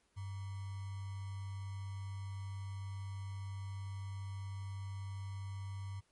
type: tone with sample-and-hold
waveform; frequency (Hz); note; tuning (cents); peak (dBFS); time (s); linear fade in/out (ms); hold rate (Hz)
sine; 97.5; G2; -9; -40; 0.16-6.01; 20; 1050
effects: pink hiss -75 dBFS RMS until 6.11 s + MP3 48 kbps